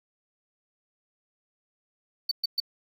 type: tone bursts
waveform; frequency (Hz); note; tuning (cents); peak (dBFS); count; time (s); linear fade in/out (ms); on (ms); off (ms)
triangle; 4537; C#8; +39; -22; 3; 2.29-2.602; 5; 24; 120
effects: none

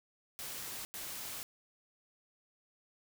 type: noise bursts at uneven times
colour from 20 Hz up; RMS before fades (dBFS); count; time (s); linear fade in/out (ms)
white; -43; 2; 0.39-0.85 / 0.94-1.43; 0
effects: none

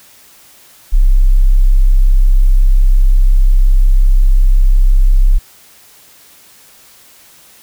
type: tone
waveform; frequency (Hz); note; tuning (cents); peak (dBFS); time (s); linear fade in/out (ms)
sine; 32.81; C1; +6; -4; 0.92-5.39; 20
effects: white hiss -43 dBFS RMS until 7.62 s

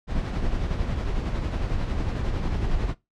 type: noise with tremolo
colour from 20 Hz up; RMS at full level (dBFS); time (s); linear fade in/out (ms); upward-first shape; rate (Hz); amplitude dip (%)
brown; -24; 0.07-2.95; 50; sine; 11; 40
effects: noise-tail reverb RT60 0.2 s tail -20 dB re dry + low-pass 5000 Hz 12 dB/octave

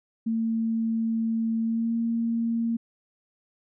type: tone with pitch glide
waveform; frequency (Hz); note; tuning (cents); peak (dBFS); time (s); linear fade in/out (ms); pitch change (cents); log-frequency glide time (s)
sine; 225.8 to 230.4; A3 to A#3; +45 to -20; -23; 0.26-2.77; 10; +35; 1.63-1.94
effects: none

